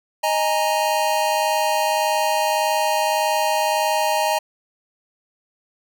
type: chord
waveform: square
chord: D# suspended fourth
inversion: none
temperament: equal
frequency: 622.3 / 830.6 / 932.3 Hz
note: D#5 / G#5 / A#5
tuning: 0 / 0 / 0 cents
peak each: -23 dBFS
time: 0.23-4.39 s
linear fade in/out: 10 ms
effects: none

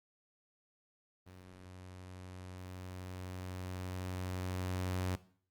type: tone with level ramp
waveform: sawtooth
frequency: 91.9 Hz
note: F#2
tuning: 11 cents flat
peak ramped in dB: -48 to -29 dBFS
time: 1.26-5.16 s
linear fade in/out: 10 ms
effects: noise-tail reverb RT60 0.5 s tail -17 dB re dry + Opus 32 kbps

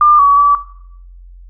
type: tone with pitch steps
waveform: sine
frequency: 1198 / 1134 / 1151 Hz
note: D6 / C#6 / D6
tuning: +34 / +39 / -35 cents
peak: -5 dBFS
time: 0.01-0.55 s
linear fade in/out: 2 ms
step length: 180 ms
effects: noise-tail reverb RT60 0.7 s tail -18 dB re dry + added 44 Hz sine -34 dBFS peak until 1.49 s

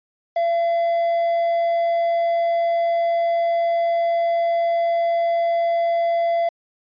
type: tone with quantisation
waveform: triangle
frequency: 678 Hz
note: E5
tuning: 49 cents sharp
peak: -15 dBFS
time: 0.36-6.49 s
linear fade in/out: 5 ms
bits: 7
effects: resampled to 11025 Hz

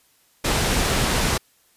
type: low-pass noise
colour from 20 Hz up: pink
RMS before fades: -21 dBFS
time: 0.44-1.38 s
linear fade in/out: 10 ms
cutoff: 10000 Hz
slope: 12 dB/octave
effects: white hiss -60 dBFS RMS until 1.76 s + resampled to 32000 Hz

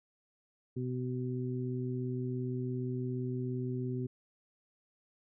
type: harmonic tone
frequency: 126.1 Hz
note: B2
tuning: 36 cents sharp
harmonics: 1 / 2 / 3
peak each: -35 / -38 / -40 dBFS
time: 0.76-4.07 s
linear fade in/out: 10 ms
effects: none

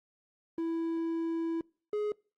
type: tone pair in turn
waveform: triangle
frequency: 330 / 419.5 Hz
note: E4 / G#4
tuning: +2 / +17 cents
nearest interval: major third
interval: 415 cents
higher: second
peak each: -28 / -27 dBFS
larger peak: second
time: 0.58-1.61 / 1.93-2.12 s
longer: first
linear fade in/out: 2 ms
effects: noise-tail reverb RT60 0.4 s tail -26 dB re dry + Opus 24 kbps

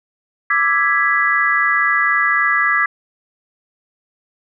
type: chord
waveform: sine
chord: E dominant seventh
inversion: third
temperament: equal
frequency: 1174.7 / 1318.5 / 1661.2 / 1975.5 Hz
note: D6 / E6 / G#6 / B6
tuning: 0 / 0 / 0 / 0 cents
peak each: -19 / -22 / -17 / -17 dBFS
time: 0.5-2.86 s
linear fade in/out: 5 ms
effects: none

